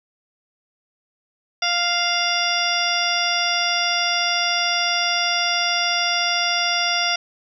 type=harmonic tone; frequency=698.5 Hz; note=F5; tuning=in tune; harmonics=1 / 2 / 3 / 4 / 5 / 7 / 8; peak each=-26 / -26 / -26 / -26 / -26 / -26 / -26 dBFS; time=1.62-7.16 s; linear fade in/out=5 ms; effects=none